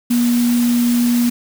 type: tone in noise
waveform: sine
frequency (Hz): 240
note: B3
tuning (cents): -49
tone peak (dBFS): -12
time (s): 0.1-1.3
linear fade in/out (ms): 10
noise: white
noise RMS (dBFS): -27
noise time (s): 0.1-1.3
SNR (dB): +12
effects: none